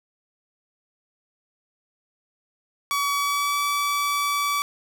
sawtooth tone with pitch glide, 1136 to 1149.9 Hz, C#6 to D6, +42 to -37 cents, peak -18 dBFS, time 2.91-4.62 s, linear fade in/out 0 ms, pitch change +21 cents, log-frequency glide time 3.13-3.59 s, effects none

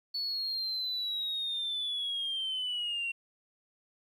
sine linear sweep, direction down, 4443 to 2727 Hz, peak -30 dBFS, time 0.14-3.12 s, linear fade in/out 10 ms, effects tanh soft clip ceiling -28 dBFS + 11-bit

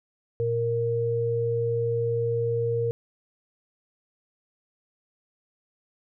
sine tone pair together, 116.54 / 466.2 Hz, A#2 / A#4, 0 / 0 cents, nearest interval 2 octaves, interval 2400 cents, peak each -28 / -24 dBFS, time 0.4-2.91 s, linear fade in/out 0 ms, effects none

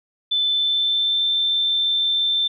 sine tone with pitch glide, 3520 to 3557 Hz, A7 to A7, 0 to +18 cents, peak -17 dBFS, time 0.31-2.48 s, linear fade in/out 10 ms, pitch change +18 cents, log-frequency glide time 0.44-1.24 s, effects none

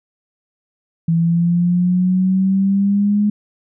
sine exponential sweep, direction up, 164.81 to 209 Hz, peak -12 dBFS, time 1.08-3.3 s, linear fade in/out 5 ms, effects none

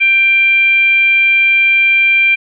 sine tone with frequency modulation, 2372 Hz, D7, 17 cents sharp, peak -7 dBFS, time 0-2.36 s, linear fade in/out 20 ms, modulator 816 Hz, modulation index 0.29, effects none

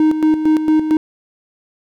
triangle tone with tremolo, 311.1 Hz, D#4, in tune, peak -7 dBFS, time 0-0.97 s, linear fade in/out 2 ms, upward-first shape square, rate 4.4 Hz, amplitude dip 60%, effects none

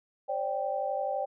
sine chord, C suspended second, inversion none, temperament equal with one note detuned, 535.5 / 587.3 / 784 Hz, C5 / D5 / G5, +40 / 0 / 0 cents, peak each -34 / -33 / -32 dBFS, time 0.28-1.26 s, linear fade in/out 20 ms, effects none

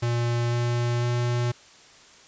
square tone with pitch steps, 119 / 119.9 / 120.8 Hz, A#2 / A#2 / B2, +36 / +49 / -38 cents, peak -23 dBFS, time 0.02-1.52 s, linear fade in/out 10 ms, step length 500 ms, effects white hiss -51 dBFS RMS until 2.27 s + resampled to 16000 Hz

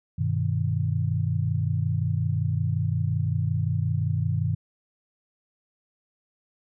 sine chord, G augmented, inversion none, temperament equal, 98 / 123.47 / 155.56 Hz, G2 / B2 / D#3, 0 / 0 / 0 cents, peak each -26 / -27 / -27 dBFS, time 0.18-4.55 s, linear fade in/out 10 ms, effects none

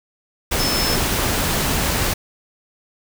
sine tone in noise, 5260 Hz, E8, 5 cents flat, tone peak -22 dBFS, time 0.59-0.96 s, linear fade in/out 10 ms, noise pink, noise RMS -20 dBFS, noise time 0.51-2.14 s, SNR -5 dB, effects none

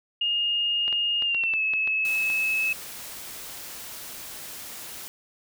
sine tone with pitch glide, 2841 to 2590 Hz, F7 to E7, +29 to -31 cents, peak -22 dBFS, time 0.21-2.73 s, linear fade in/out 5 ms, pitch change -160 cents, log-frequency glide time 1.23-1.62 s
clicks, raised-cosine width 0.3 ms, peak -21 dBFS, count 9, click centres 0.88 / 0.927 / 1.223 / 1.347 / 1.437 / 1.537 / 1.736 / 1.875 / 2.301 s
white noise, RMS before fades -39 dBFS, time 2.05-5.08 s, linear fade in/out 0 ms
effects none

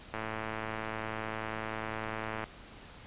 click train, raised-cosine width 0.5 ms, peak -21 dBFS, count 254, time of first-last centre 0.14-2.44 s, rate 110 Hz, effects pink hiss -51 dBFS RMS until 3.06 s + resampled to 8000 Hz

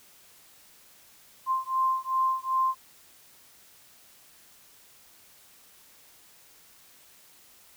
sine beating tone pair, 1046.5 / 1049.1 Hz, C6 / C6, 0 / +4 cents, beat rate 2.6 Hz, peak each -27 / -27 dBFS, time 1.46-2.75 s, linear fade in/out 50 ms, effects white hiss -56 dBFS RMS until 7.76 s

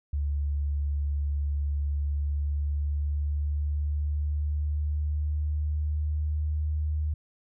sine tone with pitch glide, 72 to 76.06 Hz, D2 to D#2, -34 to -39 cents, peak -25 dBFS, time 0.13-7.14 s, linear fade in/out 5 ms, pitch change +95 cents, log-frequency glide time 1.85-6.62 s, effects none

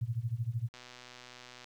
sine tone with tremolo, 116.54 Hz, A#2, in tune, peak -28 dBFS, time 0.01-0.69 s, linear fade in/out 10 ms, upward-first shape sine, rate 13 Hz, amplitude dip 90%
click train, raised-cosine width 0.2 ms, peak -32 dBFS, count 113, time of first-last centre 0.74-1.643 s, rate 124 Hz
effects 11-bit

